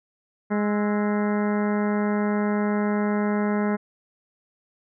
harmonic tone with a mistuned harmonic, 207.7 Hz, G#3, in tune, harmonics 1 / 2 / 3 / 4 / 5 / 6 / 7 / 8 / 9 / 10, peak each -22 / -28 / -32 / -34 / -36 / -38 / -39 / -40 / -41 / -42 dBFS, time 0.5-3.77 s, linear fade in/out 20 ms, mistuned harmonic 6, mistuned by +90 cents, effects none

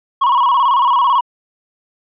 triangle tone with vibrato, 1029 Hz, C6, 29 cents flat, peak -8 dBFS, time 0.21-1.21 s, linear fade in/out 10 ms, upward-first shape square, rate 18 Hz, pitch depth 100 cents each way, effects resampled to 8000 Hz

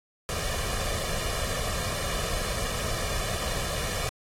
pink noise with comb filter, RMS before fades -30 dBFS, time 0.29-4.09 s, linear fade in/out 0 ms, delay 1.7 ms, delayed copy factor +0.65, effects low-pass 11000 Hz 12 dB/octave + AAC 48 kbps

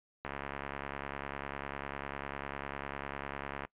click train, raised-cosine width 0.5 ms, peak -23 dBFS, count 239, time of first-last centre 0.25-3.65 s, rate 70 Hz, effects noise-tail reverb RT60 0.1 s tail -22 dB re dry + resampled to 8000 Hz

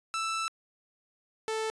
sawtooth tone pair in turn, 1323 / 440.3 Hz, E6 / A4, +6 / +1 cents, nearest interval octave + perfect fifth, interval 1905 cents, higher first, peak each -26 dBFS, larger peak neither, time 0.14-0.48 / 1.48-1.7 s, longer first, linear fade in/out 0 ms, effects resampled to 22050 Hz

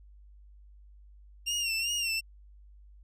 25% pulse tone with vibrato, 2762 Hz, F7, 20 cents flat, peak -25 dBFS, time 1.46-2.21 s, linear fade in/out 20 ms, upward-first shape sine, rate 2.6 Hz, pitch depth 70 cents each way, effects added 50 Hz sine -51 dBFS peak until 3.03 s + resampled to 32000 Hz

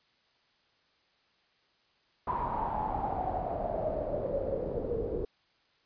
pink noise with low-pass filter sweep, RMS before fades -33 dBFS, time 2.27-5.25 s, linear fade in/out 5 ms, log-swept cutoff 1000 to 430 Hz, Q 9.3, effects white hiss -69 dBFS RMS until 5.85 s + resampled to 11025 Hz

